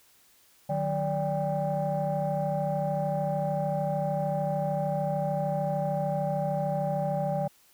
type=tone cluster; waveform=sine; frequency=152.2 / 185.5 / 581 / 795 Hz; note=D#3 / F#3 / D5 / G5; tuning=-38 / +5 / -19 / +24 cents; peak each=-30 / -34 / -29 / -31 dBFS; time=0.69-7.48 s; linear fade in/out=10 ms; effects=tanh soft clip ceiling -19 dBFS + white hiss -61 dBFS RMS until 7.73 s